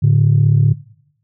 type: tone pair together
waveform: sine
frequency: 109.1 / 144.98 Hz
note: A2 / D3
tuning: -14 / -22 cents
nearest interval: perfect fourth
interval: 492 cents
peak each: -10 dBFS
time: 0.02-0.74 s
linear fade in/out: 20 ms
effects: noise-tail reverb RT60 0.8 s tail -21 dB re dry + tanh soft clip ceiling -3 dBFS